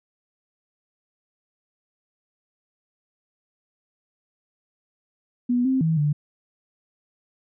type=tone with pitch steps; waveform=sine; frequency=244.7 / 262.6 / 161.1 / 147.8 Hz; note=B3 / C4 / E3 / D3; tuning=-16 / +6 / -39 / +11 cents; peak=-18 dBFS; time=5.49-6.13 s; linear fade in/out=10 ms; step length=160 ms; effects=none